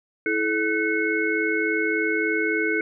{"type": "tone cluster", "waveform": "sine", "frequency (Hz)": [327.6, 431.1, 1507, 2184], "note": ["E4", "A4", "F#6", "C#7"], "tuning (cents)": [-11, -35, 31, -26], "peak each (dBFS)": -26, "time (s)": [0.26, 2.81], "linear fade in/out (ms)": 2, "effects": []}